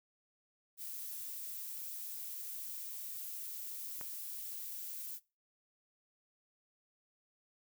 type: noise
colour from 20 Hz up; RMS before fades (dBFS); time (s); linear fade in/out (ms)
violet; -44; 0.77-5.2; 50
type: click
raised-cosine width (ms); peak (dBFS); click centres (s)
0.5; -32; 4.012
effects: noise-tail reverb RT60 0.3 s tail -22 dB re dry